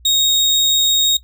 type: tone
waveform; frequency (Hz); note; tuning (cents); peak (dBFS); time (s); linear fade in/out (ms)
35% pulse; 3749; A#7; +9; -10; 0.05-1.17; 5
effects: noise-tail reverb RT60 0.1 s tail -17 dB re dry + added 60 Hz sine -42 dBFS peak until 1.23 s